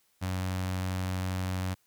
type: tone with notch filter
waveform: sawtooth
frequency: 92.5 Hz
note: F#2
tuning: in tune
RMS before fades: -32 dBFS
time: 0.21-1.75 s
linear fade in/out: 20 ms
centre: 400 Hz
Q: 1.7
effects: white hiss -70 dBFS RMS until 1.86 s